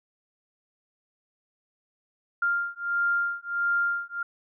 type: beating tone pair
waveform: sine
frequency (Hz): 1396.9 / 1398.4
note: F6 / F6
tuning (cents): 0 / +2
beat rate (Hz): 1.5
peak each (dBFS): -27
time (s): 2.42-4.23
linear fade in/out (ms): 5
effects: none